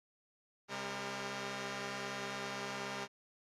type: tone cluster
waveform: 5% pulse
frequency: 132.3 / 201 / 463.2 Hz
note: C3 / G3 / A#4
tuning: +20 / +44 / -11 cents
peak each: -34 / -30 / -34 dBFS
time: 0.68-3.08 s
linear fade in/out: 50 ms
effects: low-pass 7000 Hz 12 dB/octave + Opus 48 kbps